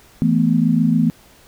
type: chord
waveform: sine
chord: E suspended fourth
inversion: none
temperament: equal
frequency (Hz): 164.81 / 220 / 246.9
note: E3 / A3 / B3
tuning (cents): 0 / 0 / 0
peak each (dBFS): -17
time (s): 0.22-1.1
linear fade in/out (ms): 0
effects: pink hiss -49 dBFS RMS until 1.47 s